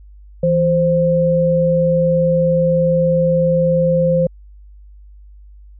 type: tone pair together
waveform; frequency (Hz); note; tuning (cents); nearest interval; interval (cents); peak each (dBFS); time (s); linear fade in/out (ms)
sine; 164.81 / 523.6; E3 / C5; 0 / +1; octave + minor sixth; 2001; -16 / -13; 0.43-4.27; 5
effects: added 50 Hz sine -38 dBFS peak until 5.79 s